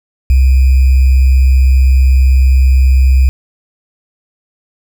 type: tone with sample-and-hold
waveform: sine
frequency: 65.41 Hz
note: C2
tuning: in tune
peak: -4 dBFS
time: 0.3-3.29 s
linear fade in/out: 0 ms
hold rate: 2450 Hz
effects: none